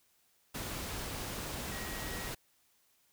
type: tone in noise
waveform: sine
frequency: 1900 Hz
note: A#6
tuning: 33 cents sharp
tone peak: -47 dBFS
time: 1.71-2.29 s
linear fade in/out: 10 ms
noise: pink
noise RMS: -40 dBFS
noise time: 0.54-2.35 s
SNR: -10 dB
effects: white hiss -71 dBFS RMS until 3.12 s